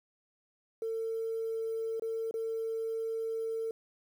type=tone with dropouts; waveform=sine; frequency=450.1 Hz; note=A4; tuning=39 cents sharp; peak=-31 dBFS; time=0.82-3.71 s; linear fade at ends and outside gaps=2 ms; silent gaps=1.997-2.021 / 2.311-2.34 s; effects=tanh soft clip ceiling -27 dBFS + 10-bit